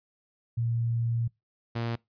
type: tone pair in turn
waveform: sine / sawtooth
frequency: 116.54 / 116.54 Hz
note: A#2 / A#2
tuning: 0 / 0 cents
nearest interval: unison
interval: 0 cents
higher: neither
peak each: -25 dBFS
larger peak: neither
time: 0.57-1.28 / 1.75-1.96 s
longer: first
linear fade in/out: 10 ms
effects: noise-tail reverb RT60 0.2 s tail -24 dB re dry + resampled to 11025 Hz